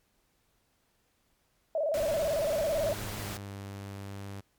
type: tone with vibrato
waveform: sine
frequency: 611 Hz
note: D#5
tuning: 32 cents flat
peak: -26 dBFS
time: 1.75-2.93 s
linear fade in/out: 2 ms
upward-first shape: square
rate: 18 Hz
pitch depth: 100 cents each way
type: noise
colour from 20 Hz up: pink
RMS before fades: -39 dBFS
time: 1.94-3.37 s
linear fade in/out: 0 ms
type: tone with pitch glide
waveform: sawtooth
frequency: 103.83 to 99.2 Hz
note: G#2 to G2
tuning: 0 to +21 cents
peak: -35 dBFS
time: 2.78-4.41 s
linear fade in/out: 10 ms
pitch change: -79 cents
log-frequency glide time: 2.99-3.54 s
effects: pink hiss -72 dBFS RMS until 4.58 s + MP3 96 kbps